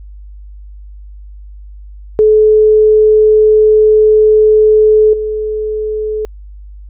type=tone with level steps; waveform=sine; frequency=430 Hz; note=A4; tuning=40 cents flat; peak=-4 / -14 dBFS; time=2.19-6.25 s; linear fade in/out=0 ms; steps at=5.13 s; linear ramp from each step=5 ms; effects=added 50 Hz sine -29 dBFS peak until 6.89 s